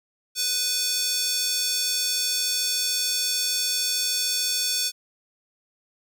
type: tone with high-pass filter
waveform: square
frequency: 496.7 Hz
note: B4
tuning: 10 cents sharp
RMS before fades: -25 dBFS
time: 0.35-4.92 s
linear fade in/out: 50 ms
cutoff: 4700 Hz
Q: 1.6
effects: none